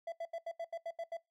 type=tone bursts; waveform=triangle; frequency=668 Hz; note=E5; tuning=23 cents sharp; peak=-35 dBFS; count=9; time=0.07-1.17 s; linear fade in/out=5 ms; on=52 ms; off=79 ms; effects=noise-tail reverb RT60 0.2 s tail -22 dB re dry